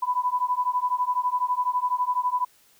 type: beating tone pair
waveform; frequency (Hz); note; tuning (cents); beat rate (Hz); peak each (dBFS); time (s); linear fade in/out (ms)
sine; 989 / 1001; B5 / B5; +2 / +23; 12; -25; 0.02-2.45; 10
effects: white hiss -59 dBFS RMS until 2.79 s